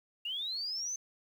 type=linear sweep; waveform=sine; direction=up; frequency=2765 to 6280 Hz; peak=-34 dBFS; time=0.25-0.96 s; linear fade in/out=5 ms; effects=10-bit